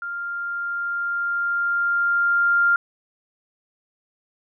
sine tone with level ramp, 1396.9 Hz, F6, in tune, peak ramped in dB -27 to -14 dBFS, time 0.02-2.76 s, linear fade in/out 2 ms, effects none

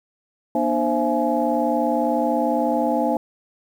sine tone cluster, 240.2 / 300.1 / 524 / 672 / 842 Hz, B3 / D4 / C5 / E5 / G#5, -48 / +38 / +2 / +33 / +24 cents, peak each -24 dBFS, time 0.55-3.17 s, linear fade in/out 2 ms, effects tanh soft clip ceiling -6 dBFS + 8-bit

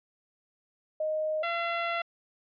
sine / 15% pulse tone pair in turn, 621 / 680.5 Hz, D#5 / F5, -3 / -45 cents, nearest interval major second, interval 158 cents, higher second, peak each -27 / -22 dBFS, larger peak second, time 1-1.43 / 1.43-2.02 s, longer second, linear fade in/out 5 ms, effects resampled to 11025 Hz

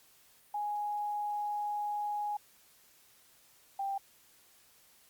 sine tone pair in turn, 830.6 / 789.2 Hz, G#5 / G5, 0 / +11 cents, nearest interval minor second, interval 89 cents, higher first, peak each -32 / -32 dBFS, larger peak neither, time 0.54-2.37 / 3.79-3.98 s, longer first, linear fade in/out 5 ms, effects white hiss -63 dBFS RMS until 5.09 s + Opus 48 kbps

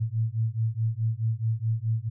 sine beating tone pair, 110 / 114.7 Hz, A2 / A#2, 0 / -28 cents, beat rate 4.7 Hz, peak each -27 dBFS, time 0-2.1 s, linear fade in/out 20 ms, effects none

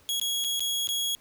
sawtooth tone with dropouts, 3322 Hz, G#7, in tune, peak -23 dBFS, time 0.09-1.15 s, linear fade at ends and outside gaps 0 ms, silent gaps 0.198-0.214 / 0.441-0.446 / 0.595-0.605 / 0.872-0.889 s, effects pink hiss -59 dBFS RMS until 1.2 s

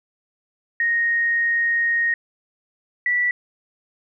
sine tone pair in turn, 1864.7 / 1958.7 Hz, A#6 / B6, 0 / -15 cents, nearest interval minor second, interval 85 cents, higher second, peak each -17 dBFS, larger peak neither, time 0.8-2.14 / 3.06-3.31 s, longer first, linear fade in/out 2 ms, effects none

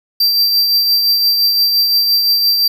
square tone with tremolo, 4699 Hz, D8, in tune, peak -9 dBFS, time 0.2-2.68 s, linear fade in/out 5 ms, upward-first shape triangle, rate 5.8 Hz, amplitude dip 40%, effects 8-bit

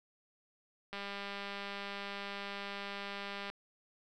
click train, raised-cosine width 0.3 ms, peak -26 dBFS, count 515, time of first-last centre 0.93-3.5 s, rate 200 Hz, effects none

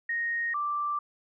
sine tone pair in turn, 1864.7 / 1174.7 Hz, A#6 / D6, 0 / 0 cents, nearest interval minor sixth, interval 800 cents, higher first, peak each -27 dBFS, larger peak neither, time 0.09-0.54 / 0.54-0.99 s, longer neither, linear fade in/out 5 ms, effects none

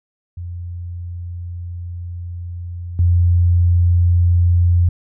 sine tone with level steps, 87.31 Hz, F2, in tune, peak -25 / -10 dBFS, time 0.37-4.89 s, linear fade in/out 5 ms, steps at 2.99 s, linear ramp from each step 2 ms, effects none

